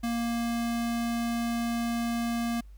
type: tone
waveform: square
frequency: 234.1 Hz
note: A#3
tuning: 8 cents sharp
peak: -28 dBFS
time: 0.03-2.61 s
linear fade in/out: 10 ms
effects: added 50 Hz sine -45 dBFS peak until 2.77 s + pink hiss -69 dBFS RMS until 2.77 s